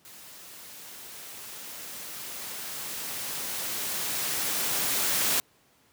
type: noise with level ramp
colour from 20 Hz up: white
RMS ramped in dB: -48 to -25 dBFS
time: 0.05-5.4 s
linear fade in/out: 0 ms
effects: pink hiss -63 dBFS RMS until 5.92 s + high-pass 100 Hz 12 dB/octave